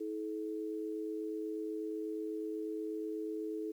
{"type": "tone pair together", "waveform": "sine", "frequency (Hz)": [321.6, 429.8], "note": ["E4", "A4"], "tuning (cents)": [-43, -41], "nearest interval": "perfect fourth", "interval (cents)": 502, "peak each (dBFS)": [-39, -39], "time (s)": [0, 3.72], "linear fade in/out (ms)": 10, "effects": ["11-bit"]}